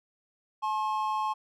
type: tone pair together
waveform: triangle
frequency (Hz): 860 / 1072.6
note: A5 / C6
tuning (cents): -40 / +43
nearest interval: major third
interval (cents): 383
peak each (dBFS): -28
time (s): 0.62-1.34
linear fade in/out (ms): 20
effects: none